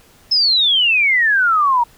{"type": "exponential sweep", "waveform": "sine", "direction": "down", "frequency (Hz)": [5274, 926], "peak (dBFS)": -11, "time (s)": [0.31, 1.84], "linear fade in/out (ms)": 10, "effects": ["pink hiss -49 dBFS RMS until 1.97 s"]}